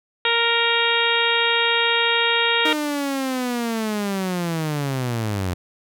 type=harmonic tone; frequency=466.2 Hz; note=A#4; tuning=in tune; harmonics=1 / 2 / 3 / 4 / 5 / 6 / 7 / 8; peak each=-25 / -25 / -25 / -25 / -25 / -25 / -25 / -25 dBFS; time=0.25-2.73 s; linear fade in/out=2 ms
type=linear sweep; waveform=sawtooth; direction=down; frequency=311.1 to 87 Hz; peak=-18 dBFS; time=2.65-5.54 s; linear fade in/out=5 ms
effects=none